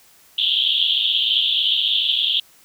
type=band-pass noise; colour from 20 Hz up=pink; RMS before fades=-19 dBFS; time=0.38-2.4 s; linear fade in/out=5 ms; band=3000 to 3600 Hz; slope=96 dB/octave; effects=white hiss -52 dBFS RMS until 2.64 s